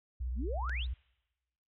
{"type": "tone with vibrato", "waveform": "sine", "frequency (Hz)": 61.7, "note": "B1", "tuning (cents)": -1, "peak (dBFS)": -33, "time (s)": [0.2, 0.94], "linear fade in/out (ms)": 10, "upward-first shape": "square", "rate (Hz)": 17, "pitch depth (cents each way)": 84}
{"type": "exponential sweep", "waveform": "sine", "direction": "up", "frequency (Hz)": [187.3, 4160], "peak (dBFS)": -37, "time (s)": [0.35, 0.87], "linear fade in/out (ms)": 50}
{"type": "click", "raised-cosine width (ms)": 0.2, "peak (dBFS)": -30, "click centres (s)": 0.695}
{"effects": ["noise-tail reverb RT60 1.0 s tail -25 dB re dry"]}